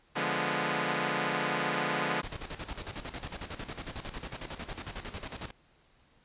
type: chord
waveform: 5% pulse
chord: D diminished seventh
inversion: none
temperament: equal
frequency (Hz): 146.83 / 174.61 / 207.7 / 246.9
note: D3 / F3 / Ab3 / Cb4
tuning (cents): 0 / 0 / 0 / 0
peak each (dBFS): -23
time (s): 0.15-2.22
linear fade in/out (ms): 20
type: noise with tremolo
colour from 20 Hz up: pink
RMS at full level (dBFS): -38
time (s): 2.23-5.51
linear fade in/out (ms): 5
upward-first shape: square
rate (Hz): 11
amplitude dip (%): 70
effects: pink hiss -65 dBFS RMS until 6.24 s + resampled to 8000 Hz